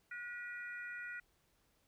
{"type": "harmonic tone", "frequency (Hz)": 483.4, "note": "B4", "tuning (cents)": -37, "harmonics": [3, 4, 5], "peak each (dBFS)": [-45, -47, -53], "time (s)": [0.11, 1.2], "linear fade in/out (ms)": 5, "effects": ["pink hiss -75 dBFS RMS until 1.87 s"]}